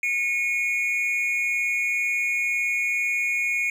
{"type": "tone pair together", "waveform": "triangle", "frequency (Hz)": [2183, 2441], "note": ["C#7", "D#7"], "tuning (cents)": [-27, -34], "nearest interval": "major second", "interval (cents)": 193, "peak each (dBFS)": -23, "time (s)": [0.03, 3.7], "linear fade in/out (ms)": 2, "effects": []}